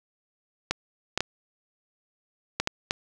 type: clicks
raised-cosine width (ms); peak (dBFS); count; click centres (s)
0.2; -7; 6; 0.71 / 1.176 / 1.206 / 2.6 / 2.674 / 2.909
effects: none